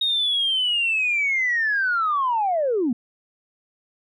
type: linear sweep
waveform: sine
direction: down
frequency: 3749 to 220 Hz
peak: -18 dBFS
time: 0.01-2.93 s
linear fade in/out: 5 ms
effects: tanh soft clip ceiling -14 dBFS